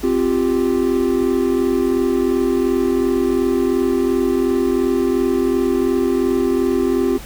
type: chord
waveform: triangle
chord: C suspended fourth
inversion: none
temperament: equal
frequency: 261.6 / 349.2 / 392 Hz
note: C4 / F4 / G4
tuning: 0 / 0 / 0 cents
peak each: -17 dBFS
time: 0.03-7.18 s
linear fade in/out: 10 ms
effects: added 50 Hz sine -34 dBFS peak until 7.25 s + pink hiss -37 dBFS RMS until 7.25 s